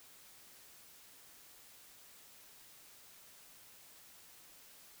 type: silence
effects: white hiss -59 dBFS RMS until 5 s